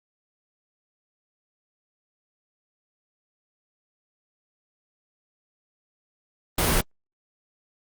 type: noise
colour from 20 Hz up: pink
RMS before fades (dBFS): -21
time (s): 6.58-6.81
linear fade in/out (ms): 5
effects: Opus 24 kbps